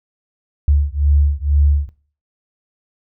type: beating tone pair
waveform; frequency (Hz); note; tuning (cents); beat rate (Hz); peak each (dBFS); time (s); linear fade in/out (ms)
sine; 71.3 / 73.4; C#2 / D2; +49 / 0; 2.1; -15; 0.68-1.89; 0
effects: noise-tail reverb RT60 0.4 s tail -17 dB re dry